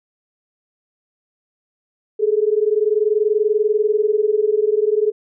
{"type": "tone pair together", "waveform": "sine", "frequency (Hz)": [414.7, 435.1], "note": ["G#4", "A4"], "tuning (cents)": [-3, -19], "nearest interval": "minor second", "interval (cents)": 84, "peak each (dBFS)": -17, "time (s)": [2.19, 5.12], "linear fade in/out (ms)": 20, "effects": []}